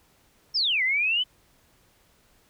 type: exponential two-way sweep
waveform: sine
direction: down then up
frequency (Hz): 5540 to 1975.5 to 3075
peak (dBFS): -21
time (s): 0.54-1.24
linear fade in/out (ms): 20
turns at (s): 0.83
effects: pink hiss -62 dBFS RMS until 2.49 s